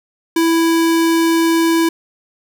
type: tone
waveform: square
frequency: 330.3 Hz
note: E4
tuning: 4 cents sharp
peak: -12 dBFS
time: 0.36-1.89 s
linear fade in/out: 5 ms
effects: none